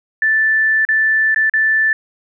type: tone with dropouts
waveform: sine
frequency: 1760 Hz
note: A6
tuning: in tune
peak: -11 dBFS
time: 0.22-1.93 s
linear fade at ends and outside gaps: 2 ms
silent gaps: 0.851-0.888 / 1.346-1.36 / 1.497-1.537 s
effects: none